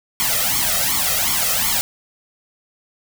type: noise with flanger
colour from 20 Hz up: white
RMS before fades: -19 dBFS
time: 0.2-1.81 s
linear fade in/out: 0 ms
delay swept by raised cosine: 0.91 to 1.6 ms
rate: 2.7 Hz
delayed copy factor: +0.95
effects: none